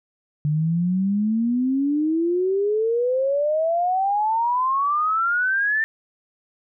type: exponential sweep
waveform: sine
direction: up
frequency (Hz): 146.83 to 1800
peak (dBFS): -18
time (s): 0.45-5.84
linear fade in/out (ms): 0
effects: none